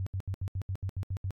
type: tone bursts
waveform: sine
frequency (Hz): 95.2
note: F#2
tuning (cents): +50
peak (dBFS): -30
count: 10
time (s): 0-1.307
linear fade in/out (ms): 0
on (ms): 65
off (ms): 73
effects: AAC 64 kbps